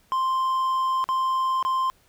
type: tone with dropouts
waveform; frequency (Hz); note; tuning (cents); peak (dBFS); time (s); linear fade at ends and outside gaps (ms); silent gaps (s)
triangle; 1046.5; C6; 0; -19; 0.12-1.9; 0; 1.041-1.089 / 1.627-1.65
effects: pink hiss -61 dBFS RMS until 2.08 s